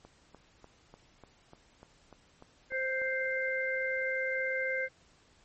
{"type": "click train", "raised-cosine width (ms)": 1, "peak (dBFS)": -36, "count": 11, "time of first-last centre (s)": [0.05, 3.017], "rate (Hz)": 3.37}
{"type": "harmonic tone", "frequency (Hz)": 523.3, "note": "C5", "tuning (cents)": 0, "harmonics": [1, 3, 4], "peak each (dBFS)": [-34, -34, -34], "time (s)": [2.7, 4.89], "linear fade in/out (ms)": 50}
{"effects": ["pink hiss -64 dBFS RMS until 5.44 s", "MP3 32 kbps"]}